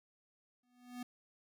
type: tone with exponential growth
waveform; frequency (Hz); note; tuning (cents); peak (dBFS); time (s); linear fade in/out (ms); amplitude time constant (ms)
square; 246.5; B3; -3; -40; 0.63-1.03; 5; 85
effects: none